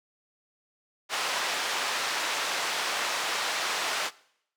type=band-pass noise; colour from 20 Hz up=pink; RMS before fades=-30 dBFS; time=1.09-4.11 s; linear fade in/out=50 ms; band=800 to 6000 Hz; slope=12 dB/octave; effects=noise-tail reverb RT60 0.7 s tail -21 dB re dry